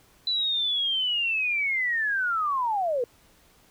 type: linear sweep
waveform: sine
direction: down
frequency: 4000 to 461.8 Hz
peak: -23 dBFS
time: 0.27-3.04 s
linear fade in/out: 2 ms
effects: pink hiss -59 dBFS RMS until 3.7 s